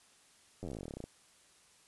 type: slowing click train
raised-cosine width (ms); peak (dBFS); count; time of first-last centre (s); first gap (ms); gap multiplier
2; -29; 21; 0.63-1.04; 10; 1.07
effects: white hiss -64 dBFS RMS until 1.87 s + resampled to 24000 Hz